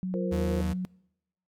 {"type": "tone with pitch glide", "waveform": "sine", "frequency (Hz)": [185, 183.62], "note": ["F#3", "F#3"], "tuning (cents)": [0, -13], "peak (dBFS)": -28, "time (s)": [0.03, 0.85], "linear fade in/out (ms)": 0, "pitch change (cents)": -13, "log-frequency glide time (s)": [0.39, 0.66]}
{"type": "chord", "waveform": "sine", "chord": "F suspended fourth", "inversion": "none", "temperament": "just", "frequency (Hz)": [349.2, 465.6, 523.8], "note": ["F4", "Bb4", "C5"], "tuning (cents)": [0, -2, 2], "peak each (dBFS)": -34, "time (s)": [0.14, 0.61], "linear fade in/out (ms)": 0}
{"type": "tone", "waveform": "40% pulse", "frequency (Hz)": 79.2, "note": "D#2", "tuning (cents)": 31, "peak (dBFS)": -28, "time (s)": [0.31, 0.74], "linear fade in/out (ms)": 20}
{"effects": ["noise-tail reverb RT60 0.8 s tail -24 dB re dry", "MP3 96 kbps"]}